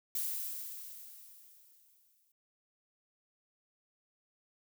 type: noise with exponential decay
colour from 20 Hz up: violet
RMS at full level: -34 dBFS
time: 0.15-2.32 s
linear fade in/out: 2 ms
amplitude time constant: 470 ms
effects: none